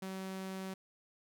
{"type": "tone", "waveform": "sawtooth", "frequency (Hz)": 190, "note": "F#3", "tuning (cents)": 46, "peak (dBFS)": -36, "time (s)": [0.02, 0.74], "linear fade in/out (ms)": 5, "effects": []}